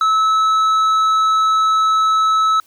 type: tone with tanh clipping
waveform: triangle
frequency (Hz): 1300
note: E6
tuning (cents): -24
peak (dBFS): -13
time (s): 0.01-2.6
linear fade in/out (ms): 2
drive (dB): 11
effects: white hiss -54 dBFS RMS until 2.66 s